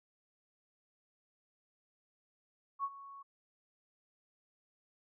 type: tone with ADSR envelope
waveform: sine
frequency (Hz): 1108.7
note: C#6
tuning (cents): 0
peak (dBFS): -31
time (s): 2.79-3.23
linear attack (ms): 49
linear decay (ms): 49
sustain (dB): -17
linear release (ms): 14
effects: none